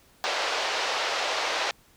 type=band-pass noise; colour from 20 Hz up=pink; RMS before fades=-28 dBFS; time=0.24-1.71 s; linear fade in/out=0 ms; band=510 to 5400 Hz; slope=24 dB/octave; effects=pink hiss -59 dBFS RMS until 1.96 s